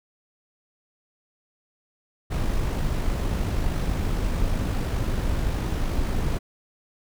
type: noise with amplitude modulation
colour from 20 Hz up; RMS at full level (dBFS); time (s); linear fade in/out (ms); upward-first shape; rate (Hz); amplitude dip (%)
brown; -23; 2.3-6.39; 20; sine; 51.5; 30
effects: none